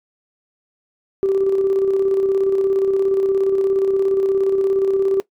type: tone with tremolo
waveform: sine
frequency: 388.6 Hz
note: G4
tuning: 15 cents flat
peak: -12 dBFS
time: 1.23-5.2 s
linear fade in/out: 0 ms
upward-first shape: square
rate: 17 Hz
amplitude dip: 35%
effects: noise-tail reverb RT60 0.1 s tail -19 dB re dry + tanh soft clip ceiling -9 dBFS